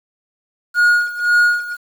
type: tone with tremolo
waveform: triangle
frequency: 1439 Hz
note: F#6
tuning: 49 cents flat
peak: -7 dBFS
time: 0.74-1.77 s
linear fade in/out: 50 ms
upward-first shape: sine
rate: 1.9 Hz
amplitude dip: 85%
effects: 7-bit